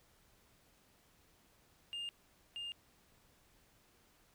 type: tone with echo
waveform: sine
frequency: 2816 Hz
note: F7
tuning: 14 cents sharp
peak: -37 dBFS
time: 1.93-2.09 s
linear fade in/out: 0 ms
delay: 630 ms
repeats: 1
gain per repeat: -2 dB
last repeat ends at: 2.72 s
effects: tanh soft clip ceiling -39 dBFS + pink hiss -69 dBFS RMS until 4.34 s